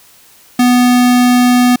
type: tone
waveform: square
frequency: 246.9 Hz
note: B3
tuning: in tune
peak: -7 dBFS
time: 0.59-1.76 s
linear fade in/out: 5 ms
effects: white hiss -44 dBFS RMS until 1.8 s